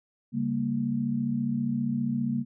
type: chord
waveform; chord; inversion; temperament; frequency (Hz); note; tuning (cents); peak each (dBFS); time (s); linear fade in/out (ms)
sine; G diminished; second; equal with one note detuned; 138.59 / 198.28 / 233.1; Db3 / G3 / Bb3; 0 / +20 / 0; -32 / -32 / -27; 0.32-2.45; 50
effects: none